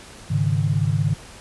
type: chord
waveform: sine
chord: Ab suspended fourth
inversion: none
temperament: equal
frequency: 103.83 / 138.59 / 155.56 Hz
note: Ab2 / Db3 / Eb3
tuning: 0 / 0 / 0 cents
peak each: -22 dBFS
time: 0.3-1.14 s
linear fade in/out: 10 ms
effects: pink hiss -42 dBFS RMS until 1.4 s + resampled to 24000 Hz